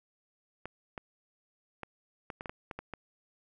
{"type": "clicks", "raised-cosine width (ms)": 0.5, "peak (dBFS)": -24, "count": 10, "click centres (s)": [0.656, 0.978, 1.833, 2.302, 2.409, 2.458, 2.495, 2.712, 2.79, 2.937], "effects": []}